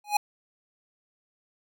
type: tone with exponential growth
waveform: square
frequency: 830.6 Hz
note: G#5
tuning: in tune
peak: -17 dBFS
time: 0.04-0.17 s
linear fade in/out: 5 ms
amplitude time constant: 27 ms
effects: none